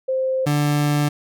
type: tone pair in turn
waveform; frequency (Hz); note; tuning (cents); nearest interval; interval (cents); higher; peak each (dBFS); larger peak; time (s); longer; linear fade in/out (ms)
sine / 30% pulse; 523.3 / 146.85; C5 / D3; 0 / 0; octave + minor seventh; 2200; first; -18 / -14; second; 0.08-0.46 / 0.46-1.09; second; 10
effects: none